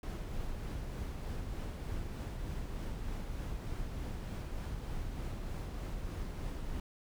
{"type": "noise with tremolo", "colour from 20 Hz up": "brown", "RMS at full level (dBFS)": -38, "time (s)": [0.03, 6.8], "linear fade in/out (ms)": 2, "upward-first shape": "triangle", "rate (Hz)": 3.3, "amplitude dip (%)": 30, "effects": []}